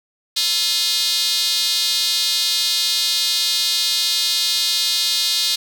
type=tone with high-pass filter; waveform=square; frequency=192.1 Hz; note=G3; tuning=35 cents flat; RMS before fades=-19 dBFS; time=0.36-5.56 s; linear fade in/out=10 ms; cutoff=4000 Hz; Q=3.9; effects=none